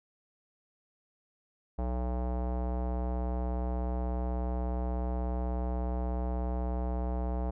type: tone with low-pass filter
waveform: square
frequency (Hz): 61.74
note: B1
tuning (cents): 0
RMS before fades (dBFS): -32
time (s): 1.78-7.51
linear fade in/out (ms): 10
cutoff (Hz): 760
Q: 2.4
effects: none